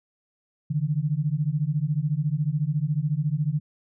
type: beating tone pair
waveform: sine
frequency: 143 / 157 Hz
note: D3 / D#3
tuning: -46 / +16 cents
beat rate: 14 Hz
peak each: -25 dBFS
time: 0.7-3.6 s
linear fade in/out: 10 ms
effects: none